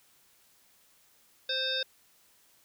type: harmonic tone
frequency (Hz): 523.3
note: C5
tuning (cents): 0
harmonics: 1 / 3 / 5 / 7 / 9 / 10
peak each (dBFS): -37 / -36 / -41 / -31 / -39 / -39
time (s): 1.49-1.83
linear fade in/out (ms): 5
effects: white hiss -64 dBFS RMS until 2.64 s